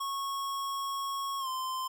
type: tone with pitch glide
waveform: square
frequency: 1100 to 1038.3 Hz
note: C#6 to C6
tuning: -14 to -14 cents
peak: -33 dBFS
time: 0-1.88 s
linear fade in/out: 10 ms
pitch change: -100 cents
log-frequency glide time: 1.39-1.48 s
effects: none